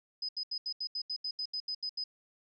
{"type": "tone bursts", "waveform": "sine", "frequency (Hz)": 5020, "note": "D#8", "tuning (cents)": 15, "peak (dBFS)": -33, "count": 13, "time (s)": [0.22, 2.04], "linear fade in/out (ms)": 5, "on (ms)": 68, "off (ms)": 78, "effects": []}